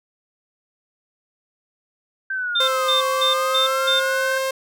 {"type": "linear two-way sweep", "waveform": "sine", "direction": "down then up", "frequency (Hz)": [1568, 1108.7, 1568], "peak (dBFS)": -22, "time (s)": [2.3, 4.38], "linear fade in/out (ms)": 5, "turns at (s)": 3.07}
{"type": "tone bursts", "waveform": "sine", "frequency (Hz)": 3600, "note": "A7", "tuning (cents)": 39, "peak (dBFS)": -17, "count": 5, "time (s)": [2.55, 4], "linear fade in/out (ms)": 10, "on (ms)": 130, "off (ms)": 200}
{"type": "tone with pitch glide", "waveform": "sawtooth", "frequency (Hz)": [523.3, 530.6], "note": ["C5", "C5"], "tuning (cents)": [0, 24], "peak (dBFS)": -17, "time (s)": [2.6, 4.51], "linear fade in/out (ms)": 5, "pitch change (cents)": 24, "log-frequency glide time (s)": [3.12, 4.04]}
{"effects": []}